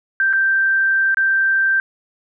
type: tone with dropouts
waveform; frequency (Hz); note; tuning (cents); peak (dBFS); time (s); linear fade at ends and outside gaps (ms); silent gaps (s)
sine; 1568; G6; 0; -13; 0.2-1.8; 1; 0.329-0.334 / 1.145-1.171
effects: none